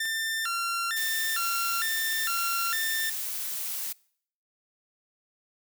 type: tone with vibrato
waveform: sawtooth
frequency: 1568 Hz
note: G6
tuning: in tune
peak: -24 dBFS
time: 0-3.1 s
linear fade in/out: 5 ms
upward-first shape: square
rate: 1.1 Hz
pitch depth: 230 cents each way
type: click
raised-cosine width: 0.2 ms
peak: -28 dBFS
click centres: 0.055 s
type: noise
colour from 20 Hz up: blue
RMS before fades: -33 dBFS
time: 0.96-3.93 s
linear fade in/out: 10 ms
effects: noise-tail reverb RT60 0.6 s tail -24 dB re dry